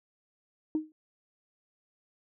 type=tone with exponential decay; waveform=sine; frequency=311.1 Hz; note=D#4; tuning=in tune; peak=-22 dBFS; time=0.75-0.92 s; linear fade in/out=1 ms; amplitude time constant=35 ms; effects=tanh soft clip ceiling -20 dBFS